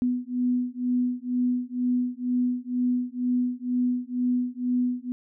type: beating tone pair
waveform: sine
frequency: 246.9 / 249 Hz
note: B3 / B3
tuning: 0 / +14 cents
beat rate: 2.1 Hz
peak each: -26 dBFS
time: 0.02-5.12 s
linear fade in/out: 0 ms
effects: none